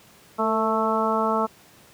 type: harmonic tone with a mistuned harmonic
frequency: 220 Hz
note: A3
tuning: in tune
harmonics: 1 / 2 / 3 / 4 / 5 / 6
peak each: -27 / -27 / -27 / -27 / -27 / -27 dBFS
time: 0.38-1.47 s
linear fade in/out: 20 ms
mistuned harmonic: 2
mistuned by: +29 cents
effects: pink hiss -52 dBFS RMS until 1.93 s + high-pass 100 Hz 12 dB/octave